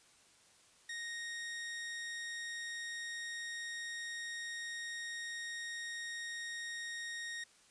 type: tone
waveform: sawtooth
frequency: 1864.7 Hz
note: A#6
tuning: in tune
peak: -37 dBFS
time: 0.89-7.44 s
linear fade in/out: 5 ms
effects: white hiss -65 dBFS RMS until 7.7 s + resampled to 22050 Hz